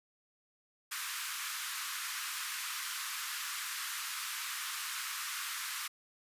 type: high-pass noise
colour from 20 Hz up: pink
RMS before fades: -39 dBFS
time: 0.91-5.88 s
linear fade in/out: 10 ms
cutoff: 1100 Hz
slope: 48 dB/octave
effects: resampled to 32000 Hz